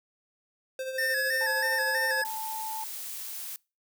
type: tone with tremolo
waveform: square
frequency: 523.3 Hz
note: C5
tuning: in tune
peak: -31 dBFS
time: 0.79-2.22 s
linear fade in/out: 2 ms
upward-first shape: triangle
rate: 13 Hz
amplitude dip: 55%
type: tone with vibrato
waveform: square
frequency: 1748 Hz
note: A6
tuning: 12 cents flat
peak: -27 dBFS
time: 0.98-2.24 s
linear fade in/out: 5 ms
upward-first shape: square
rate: 3.1 Hz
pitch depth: 61 cents each way
type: tone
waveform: sine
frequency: 880 Hz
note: A5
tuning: in tune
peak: -34 dBFS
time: 1.41-2.84 s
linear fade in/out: 2 ms
type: noise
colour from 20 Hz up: blue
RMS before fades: -38 dBFS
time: 2.25-3.56 s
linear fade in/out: 0 ms
effects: noise-tail reverb RT60 0.3 s tail -25 dB re dry